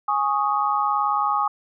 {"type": "chord", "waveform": "sine", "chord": "Ab suspended fourth", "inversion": "none", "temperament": "just", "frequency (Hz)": [830.6, 1107.5, 1245.9], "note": ["Ab5", "Db6", "Eb6"], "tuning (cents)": [0, -2, 2], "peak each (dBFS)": [-23, -24, -23], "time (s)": [0.08, 1.48], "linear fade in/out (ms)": 5, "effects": []}